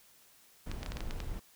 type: noise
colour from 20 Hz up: brown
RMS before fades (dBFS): -39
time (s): 0.66-1.4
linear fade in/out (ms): 10
type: clicks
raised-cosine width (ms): 0.2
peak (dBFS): -23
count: 8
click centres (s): 0.715 / 0.831 / 0.862 / 0.92 / 0.97 / 1.006 / 1.109 / 1.203
effects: white hiss -62 dBFS RMS until 1.55 s